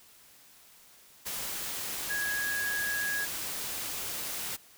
sine tone in noise, 1659 Hz, G#6, 2 cents flat, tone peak -30 dBFS, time 2.09-3.26 s, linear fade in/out 20 ms, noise white, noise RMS -36 dBFS, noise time 1.25-4.57 s, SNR +3 dB, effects white hiss -57 dBFS RMS until 4.77 s

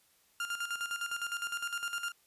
30% pulse tone with tremolo, 1400 Hz, F6, 4 cents sharp, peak -30 dBFS, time 0.4-2.12 s, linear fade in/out 2 ms, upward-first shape square, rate 9.8 Hz, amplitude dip 65%, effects white hiss -68 dBFS RMS until 2.26 s + resampled to 32000 Hz

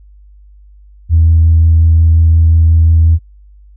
sine tone with vibrato, 81.6 Hz, E2, 17 cents flat, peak -3 dBFS, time 1.09-3.19 s, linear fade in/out 50 ms, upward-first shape triangle, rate 5.6 Hz, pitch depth 12 cents each way, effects tanh soft clip ceiling 0 dBFS + added 50 Hz sine -37 dBFS peak until 3.76 s

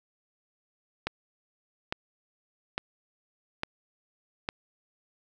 click train, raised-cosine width 0.3 ms, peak -13 dBFS, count 5, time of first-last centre 1.07-4.489 s, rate 1.17 Hz, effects none

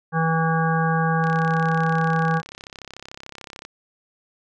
harmonic tone, 162.6 Hz, E3, 23 cents flat, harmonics 1 / 3 / 5 / 7 / 9 / 10, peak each -20 / -28 / -25 / -27 / -31 / -28 dBFS, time 0.12-2.42 s, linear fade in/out 50 ms
click train, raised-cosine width 0.2 ms, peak -20 dBFS, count 82, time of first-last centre 1.24-3.651 s, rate 33.6 Hz
effects none

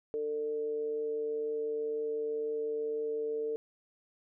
sine tone with amplitude modulation, 449 Hz, A4, 35 cents sharp, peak -29 dBFS, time 0.14-3.56 s, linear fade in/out 0 ms, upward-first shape sine, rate 150 Hz, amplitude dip 45%, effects none

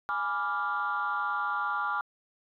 sine chord, G# diminished seventh, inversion none, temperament equal, 830.6 / 987.8 / 1174.7 / 1396.9 Hz, G#5 / B5 / D6 / F6, 0 / 0 / 0 / 0 cents, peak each -34 / -36 / -31 / -31 dBFS, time 0.09-2.01 s, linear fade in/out 0 ms, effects tanh soft clip ceiling -21 dBFS

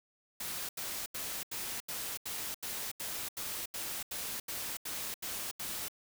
white noise bursts, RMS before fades -39 dBFS, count 15, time 0.4-5.884 s, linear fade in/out 5 ms, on 290 ms, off 81 ms, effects none

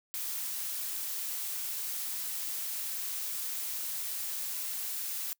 blue noise, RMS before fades -36 dBFS, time 0.14-5.33 s, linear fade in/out 0 ms, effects noise-tail reverb RT60 0.1 s tail -26 dB re dry

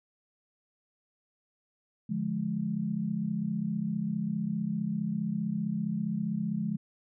sine chord, D diminished, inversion none, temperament just, 146.83 / 176.2 / 211.4 Hz, D3 / F3 / Ab3, 0 / +16 / +31 cents, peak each -37 / -33 / -31 dBFS, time 2.09-6.77 s, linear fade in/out 10 ms, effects none

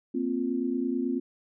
sine chord, Bb suspended second, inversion none, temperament just, 233.1 / 262.2 / 349.6 Hz, Bb3 / C4 / F4, 0 / +4 / +2 cents, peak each -32 / -28 / -32 dBFS, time 0.14-1.2 s, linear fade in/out 10 ms, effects none

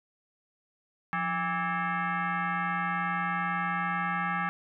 sine tone with frequency modulation, 176.4 Hz, F3, 18 cents sharp, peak -27 dBFS, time 1.13-4.49 s, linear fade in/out 0 ms, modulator 493 Hz, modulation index 3.7, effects none

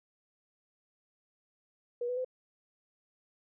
sine tone with pitch steps, 482.1 / 495.9 / 510.2 Hz, B4 / B4 / C5, -42 / +7 / -44 cents, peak -31 dBFS, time 2.01-2.247 s, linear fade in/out 5 ms, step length 79 ms, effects none

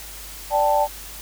sine chord, D suspended fourth, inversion none, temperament just, 587.3 / 783.1 / 881 Hz, D5 / G5 / A5, 0 / -2 / +2 cents, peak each -20 / -22 / -19 dBFS, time 0.5-0.88 s, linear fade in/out 50 ms, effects added 50 Hz sine -41 dBFS peak until 1.21 s + white hiss -38 dBFS RMS until 1.21 s

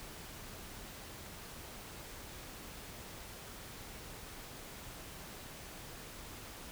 silence, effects pink hiss -49 dBFS RMS until 6.71 s

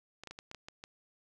clicks, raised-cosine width 0.2 ms, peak -28 dBFS, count 8, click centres 0.236 / 0.273 / 0.31 / 0.389 / 0.514 / 0.547 / 0.685 / 0.839 s, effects none

